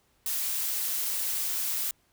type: noise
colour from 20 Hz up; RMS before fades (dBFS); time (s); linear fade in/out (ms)
blue; -30; 0.26-1.91; 2
effects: pink hiss -68 dBFS RMS until 2.12 s